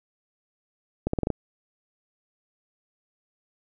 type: accelerating click train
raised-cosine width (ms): 2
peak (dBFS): -11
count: 6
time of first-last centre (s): 1.07-1.303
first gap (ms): 64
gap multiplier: 0.84
effects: none